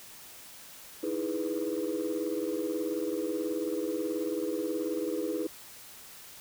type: chord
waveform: sine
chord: E major seventh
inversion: third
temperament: equal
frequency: 311.1 / 329.6 / 415.3 / 493.9 Hz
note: D#4 / E4 / G#4 / B4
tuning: 0 / 0 / 0 / 0 cents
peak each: -34 dBFS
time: 1.03-5.47 s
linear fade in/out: 5 ms
effects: tanh soft clip ceiling -23 dBFS + white hiss -49 dBFS RMS until 6.4 s